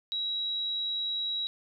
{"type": "tone", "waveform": "sine", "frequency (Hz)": 3870, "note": "B7", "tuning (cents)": -36, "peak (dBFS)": -29, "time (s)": [0.12, 1.47], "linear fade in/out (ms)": 0, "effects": []}